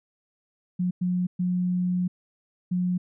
sine tone bursts at uneven times, 180.1 Hz, F#3, 46 cents flat, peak -22 dBFS, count 4, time 0.79-0.91 / 1.01-1.27 / 1.39-2.08 / 2.71-2.98 s, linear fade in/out 10 ms, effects none

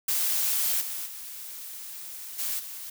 blue noise with level steps, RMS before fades -26 / -34 / -40 / -30 / -39 dBFS, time 0.08-2.9 s, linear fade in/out 5 ms, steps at 0.8 / 1.05 / 2.38 / 2.58 s, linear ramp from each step 20 ms, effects none

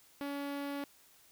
sawtooth tone with notch filter, 283 Hz, C#4, 36 cents sharp, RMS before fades -39 dBFS, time 0.21-0.84 s, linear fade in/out 0 ms, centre 7100 Hz, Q 0.81, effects white hiss -63 dBFS RMS until 1.31 s

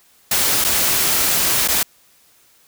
white noise with dropouts, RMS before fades -17 dBFS, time 0.31-1.83 s, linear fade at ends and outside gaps 5 ms, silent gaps 0.642-0.646 / 1.677-1.684 s, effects white hiss -54 dBFS RMS until 2.67 s

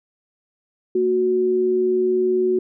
sine tone pair together, 229.5 / 368.4 Hz, A#3 / F#4, -27 / -7 cents, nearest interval minor sixth, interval 820 cents, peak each -27 / -16 dBFS, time 0.95-2.59 s, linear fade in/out 5 ms, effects none

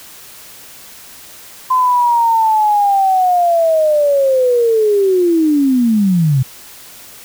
sine linear sweep, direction down, 1030 to 124.7 Hz, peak -9 dBFS, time 1.7-6.43 s, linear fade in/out 10 ms, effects white hiss -37 dBFS RMS until 7.24 s

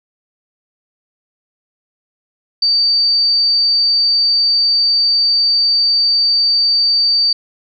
sine tone, 4616 Hz, D8, 31 cents flat, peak -10 dBFS, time 2.62-7.33 s, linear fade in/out 5 ms, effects none

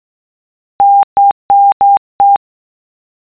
sine tone bursts at uneven times, 801 Hz, G5, 37 cents sharp, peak -3 dBFS, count 5, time 0.8-1.03 / 1.17-1.31 / 1.5-1.72 / 1.81-1.97 / 2.2-2.36 s, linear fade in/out 0 ms, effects resampled to 8000 Hz

